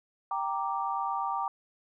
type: chord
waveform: sine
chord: G minor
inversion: none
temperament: equal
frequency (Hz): 784 / 932.3 / 1174.7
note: G5 / Bb5 / D6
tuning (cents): 0 / 0 / 0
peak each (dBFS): -33 / -33 / -33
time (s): 0.31-1.48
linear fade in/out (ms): 2
effects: none